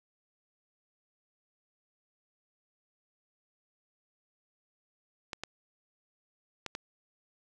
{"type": "clicks", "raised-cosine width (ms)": 0.2, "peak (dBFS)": -19, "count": 4, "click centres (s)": [5.332, 5.436, 6.663, 6.751], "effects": []}